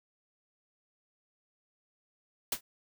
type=noise with exponential decay; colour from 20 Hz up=white; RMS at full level=-25 dBFS; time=2.52-2.61 s; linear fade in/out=5 ms; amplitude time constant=19 ms; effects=none